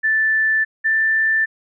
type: tone pair in turn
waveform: sine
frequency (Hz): 1760 / 1772.2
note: A6 / A6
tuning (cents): 0 / +12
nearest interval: unison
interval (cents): 12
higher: second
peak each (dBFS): -14 / -14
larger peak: neither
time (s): 0.03-0.65 / 0.84-1.46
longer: neither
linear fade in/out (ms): 20
effects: none

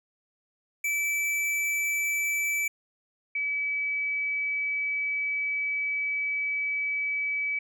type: tone pair in turn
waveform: square / sine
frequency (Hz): 2315 / 2290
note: D7 / D7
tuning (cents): -25 / -44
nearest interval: unison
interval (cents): 19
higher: first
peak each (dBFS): -26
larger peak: neither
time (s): 0.84-2.68 / 3.35-7.59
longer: second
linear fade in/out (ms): 5
effects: none

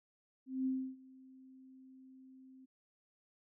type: tone with ADSR envelope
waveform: sine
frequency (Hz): 261.6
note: C4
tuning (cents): 0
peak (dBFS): -31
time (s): 0.46-2.66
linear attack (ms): 200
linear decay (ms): 300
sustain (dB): -24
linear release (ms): 16
effects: none

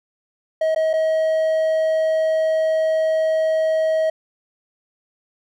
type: tone with dropouts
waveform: triangle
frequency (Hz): 636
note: D#5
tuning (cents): +38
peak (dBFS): -14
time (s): 0.61-4.1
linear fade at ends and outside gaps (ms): 5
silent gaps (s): 0.748-0.76 / 0.932-0.936
effects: none

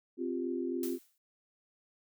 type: chord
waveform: sine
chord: C suspended fourth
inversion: none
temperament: just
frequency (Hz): 261.6 / 348.8 / 392.4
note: C4 / F4 / G4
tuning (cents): 0 / -2 / +2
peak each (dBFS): -36 / -35 / -40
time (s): 0.17-0.99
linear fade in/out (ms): 50
type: noise with exponential decay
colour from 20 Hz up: blue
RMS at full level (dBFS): -40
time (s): 0.83-1.18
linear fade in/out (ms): 2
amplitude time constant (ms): 75
effects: none

